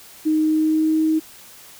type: tone with pitch glide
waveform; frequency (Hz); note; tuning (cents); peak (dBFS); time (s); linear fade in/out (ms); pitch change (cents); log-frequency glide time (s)
sine; 311.1 to 315.4; D#4 to D#4; 0 to +24; -15; 0.25-1.2; 20; +24; 0.43-0.99
effects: white hiss -44 dBFS RMS until 1.79 s